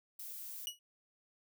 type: noise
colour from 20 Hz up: violet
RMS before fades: -46 dBFS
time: 0.19-0.66 s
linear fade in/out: 5 ms
type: tone with exponential decay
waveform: sawtooth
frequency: 2916 Hz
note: F#7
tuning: 26 cents flat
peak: -30 dBFS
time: 0.67-0.79 s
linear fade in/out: 1 ms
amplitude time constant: 26 ms
effects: none